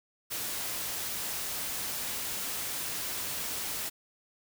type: noise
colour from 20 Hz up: white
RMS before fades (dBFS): -35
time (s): 0.3-3.9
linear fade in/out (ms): 20
effects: none